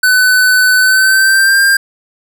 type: tone with pitch glide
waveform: square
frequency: 1505 to 1594.5 Hz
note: F#6 to G6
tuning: +29 to +29 cents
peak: -7 dBFS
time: 0.03-1.77 s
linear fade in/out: 5 ms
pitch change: +100 cents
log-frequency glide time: 0.78-1.62 s
effects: none